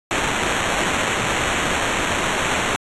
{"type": "noise with sample-and-hold", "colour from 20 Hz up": "blue", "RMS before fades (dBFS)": -21, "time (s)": [0.11, 2.76], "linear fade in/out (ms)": 0, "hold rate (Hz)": 4900, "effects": ["resampled to 24000 Hz"]}